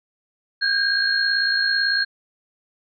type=tone cluster; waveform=sine; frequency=1559 / 1617 / 4262 Hz; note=G6 / G#6 / C8; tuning=-10 / -47 / +31 cents; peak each=-26 / -20 / -22 dBFS; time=0.61-2.05 s; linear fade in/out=20 ms; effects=none